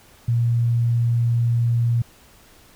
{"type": "tone", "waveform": "sine", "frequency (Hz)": 118, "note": "A#2", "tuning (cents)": 22, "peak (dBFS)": -16, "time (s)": [0.28, 2.02], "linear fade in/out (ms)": 5, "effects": ["pink hiss -51 dBFS RMS until 2.75 s"]}